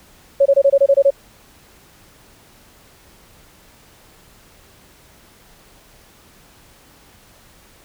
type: tone bursts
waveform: sine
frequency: 554.4 Hz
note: C#5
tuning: in tune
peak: -8 dBFS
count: 9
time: 0.4-1.105 s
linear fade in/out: 10 ms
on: 57 ms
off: 24 ms
effects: pink hiss -49 dBFS RMS until 7.84 s